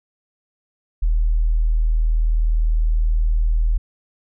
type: tone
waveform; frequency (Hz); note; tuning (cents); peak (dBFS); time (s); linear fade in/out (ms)
sine; 39.77; D#1; +39; -14; 1.02-3.78; 10
effects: none